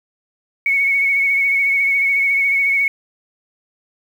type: tone with vibrato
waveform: sine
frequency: 2217 Hz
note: C#7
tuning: in tune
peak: -13 dBFS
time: 0.66-2.88 s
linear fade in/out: 2 ms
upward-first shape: triangle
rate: 14 Hz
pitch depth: 36 cents each way
effects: 7-bit